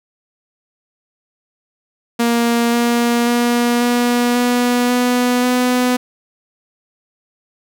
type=tone with pitch steps; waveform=sawtooth; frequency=234.9 / 237.2 / 239.6 / 241.9 / 244.3 / 246.7 / 249.2 Hz; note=A#3 / A#3 / A#3 / B3 / B3 / B3 / B3; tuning=+13 / +30 / +48 / -36 / -19 / -2 / +16 cents; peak=-9 dBFS; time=2.19-5.97 s; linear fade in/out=10 ms; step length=540 ms; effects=none